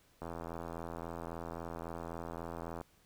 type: click train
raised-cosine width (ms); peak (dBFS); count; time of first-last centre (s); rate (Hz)
1; -28; 218; 0.22-2.813; 83.7
effects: pink hiss -68 dBFS RMS until 3.05 s